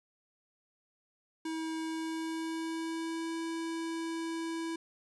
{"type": "tone with pitch glide", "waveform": "square", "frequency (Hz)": [321.3, 329], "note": ["E4", "E4"], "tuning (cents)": [-44, -3], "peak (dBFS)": -35, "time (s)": [1.45, 4.76], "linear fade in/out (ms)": 5, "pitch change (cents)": 41, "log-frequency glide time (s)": [1.8, 3.37], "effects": ["resampled to 24000 Hz", "12-bit"]}